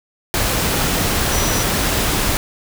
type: tone in noise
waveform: sine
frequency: 5880 Hz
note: F#8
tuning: 12 cents flat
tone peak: -25 dBFS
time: 1.32-1.63 s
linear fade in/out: 0 ms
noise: pink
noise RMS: -18 dBFS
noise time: 0.34-2.37 s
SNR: -10 dB
effects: none